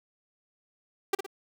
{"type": "tone with echo", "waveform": "sawtooth", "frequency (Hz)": 392, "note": "G4", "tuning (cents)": 0, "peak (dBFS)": -18, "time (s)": [1.13, 1.15], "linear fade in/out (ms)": 5, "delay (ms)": 57, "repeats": 2, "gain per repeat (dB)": -8, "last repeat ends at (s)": 1.264, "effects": []}